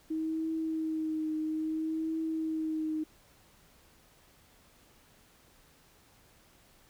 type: tone with vibrato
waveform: sine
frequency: 316.3 Hz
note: D#4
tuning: 29 cents sharp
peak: -30 dBFS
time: 0.1-3.04 s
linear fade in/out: 10 ms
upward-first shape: triangle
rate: 0.6 Hz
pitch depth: 30 cents each way
effects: pink hiss -62 dBFS RMS until 6.89 s